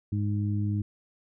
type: harmonic tone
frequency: 103.2 Hz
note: G#2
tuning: 10 cents flat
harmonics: 1 / 2 / 3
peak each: -26 / -32 / -36 dBFS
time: 0.12-0.82 s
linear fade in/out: 5 ms
effects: none